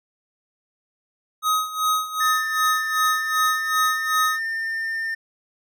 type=tone with tremolo; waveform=square; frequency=1261 Hz; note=D#6; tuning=23 cents sharp; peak=-18 dBFS; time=1.42-4.4 s; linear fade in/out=50 ms; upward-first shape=sine; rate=2.6 Hz; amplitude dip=80%
type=tone with pitch glide; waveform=triangle; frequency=1785 to 1804.7 Hz; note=A6 to A6; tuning=+24 to +43 cents; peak=-22 dBFS; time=2.2-5.15 s; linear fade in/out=10 ms; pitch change=+19 cents; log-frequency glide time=2.96-4 s
effects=none